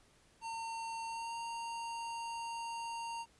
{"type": "tone with pitch glide", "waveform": "square", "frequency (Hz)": [910, 925.9], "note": ["A#5", "A#5"], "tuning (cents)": [-42, -12], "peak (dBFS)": -40, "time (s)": [0.41, 3.26], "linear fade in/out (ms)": 50, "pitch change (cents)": 30, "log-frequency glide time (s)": [1.07, 1.34], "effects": ["pink hiss -67 dBFS RMS until 3.39 s", "resampled to 24000 Hz"]}